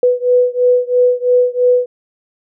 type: beating tone pair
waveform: sine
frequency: 493.9 / 496.9 Hz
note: B4 / B4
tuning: 0 / +11 cents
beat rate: 3 Hz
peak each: -12 / -13 dBFS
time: 0.03-1.86 s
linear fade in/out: 2 ms
effects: none